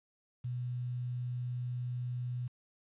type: tone with quantisation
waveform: sine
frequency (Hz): 123.47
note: B2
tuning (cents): 0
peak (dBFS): -34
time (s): 0.44-2.48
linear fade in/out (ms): 10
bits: 10
effects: resampled to 8000 Hz